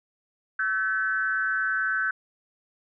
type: tone with frequency modulation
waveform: sine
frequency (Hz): 1523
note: F#6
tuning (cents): +50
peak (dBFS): -23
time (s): 0.59-2.11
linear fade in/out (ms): 5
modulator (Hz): 199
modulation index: 0.73
effects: none